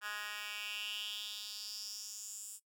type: tone with high-pass filter sweep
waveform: 10% pulse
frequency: 208.1 Hz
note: G#3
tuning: 4 cents sharp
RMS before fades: -44 dBFS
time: 0.01-2.6 s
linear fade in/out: 50 ms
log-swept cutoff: 1600 to 8500 Hz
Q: 4.1
effects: noise-tail reverb RT60 0.1 s tail -17 dB re dry